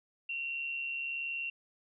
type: tone with amplitude modulation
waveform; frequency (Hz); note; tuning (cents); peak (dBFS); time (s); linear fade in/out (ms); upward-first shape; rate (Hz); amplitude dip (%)
sine; 2741; F7; -33; -32; 0.29-1.5; 5; sine; 141; 45
effects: none